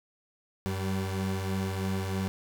30% pulse tone pair together, 95 / 193.1 Hz, F#2 / G3, +46 / -26 cents, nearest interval octave, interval 1228 cents, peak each -28 / -31 dBFS, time 0.66-2.28 s, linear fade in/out 0 ms, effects none

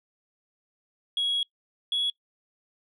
sine tone pair in turn, 3322 / 3359 Hz, G#7 / G#7, 0 / +19 cents, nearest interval unison, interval 19 cents, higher second, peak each -22 dBFS, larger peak neither, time 1.17-1.43 / 1.92-2.1 s, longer first, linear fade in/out 2 ms, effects noise-tail reverb RT60 0.1 s tail -25 dB re dry + tanh soft clip ceiling -21 dBFS

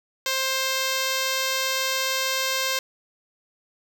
5% pulse tone, 527 Hz, C5, 12 cents sharp, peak -11 dBFS, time 0.26-2.79 s, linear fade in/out 2 ms, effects none

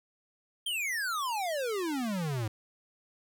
square exponential sweep, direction down, 3227 to 103.83 Hz, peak -31 dBFS, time 0.66-2.48 s, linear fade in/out 5 ms, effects none

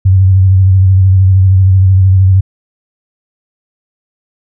sine tone with vibrato, 94.7 Hz, F#2, 41 cents sharp, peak -3 dBFS, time 0.05-2.41 s, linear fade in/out 10 ms, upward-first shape sine, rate 13 Hz, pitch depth 41 cents each way, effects none

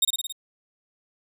sawtooth tone with echo, 3711 Hz, A#7, 9 cents flat, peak -14 dBFS, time 0.02-0.05 s, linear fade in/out 5 ms, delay 55 ms, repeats 5, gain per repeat -3 dB, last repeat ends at 0.325 s, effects none

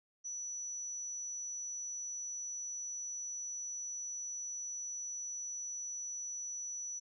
sine tone, 5920 Hz, F#8, in tune, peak -39 dBFS, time 0.24-7 s, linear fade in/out 20 ms, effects none

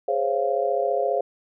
sine chord, Db major seventh, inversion second, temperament just, 415.8 / 519.7 / 554.4 / 693 Hz, Ab4 / C5 / Db5 / F5, +2 / -12 / 0 / -14 cents, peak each -27 / -26 / -26 / -25 dBFS, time 0.08-1.21 s, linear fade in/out 5 ms, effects none

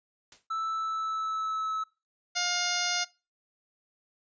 white noise with exponential decay, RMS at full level -46 dBFS, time 0.32-0.47 s, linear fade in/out 2 ms, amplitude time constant 32 ms
triangle tone with pitch glide, 1318.5 to 1298.1 Hz, E6 to E6, 0 to -27 cents, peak -27 dBFS, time 0.5-1.84 s, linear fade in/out 10 ms, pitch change -27 cents, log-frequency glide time 0.68-1.72 s
harmonic tone, 710 Hz, F5, 28 cents sharp, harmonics 1 / 2 / 3 / 4 / 5 / 6 / 7 / 8 / 9, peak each -36 / -34 / -35 / -38 / -36 / -36 / -34 / -38 / -34 dBFS, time 2.35-3.05 s, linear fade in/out 20 ms
effects noise-tail reverb RT60 0.3 s tail -23 dB re dry + resampled to 16000 Hz

